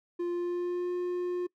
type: tone with pitch glide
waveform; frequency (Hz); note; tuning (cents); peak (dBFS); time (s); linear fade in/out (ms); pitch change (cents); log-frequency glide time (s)
triangle; 348.8 to 356.5; F4 to F4; -2 to +36; -27; 0.19-1.47; 10; +38; 0.29-0.92
effects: noise-tail reverb RT60 0.1 s tail -23 dB re dry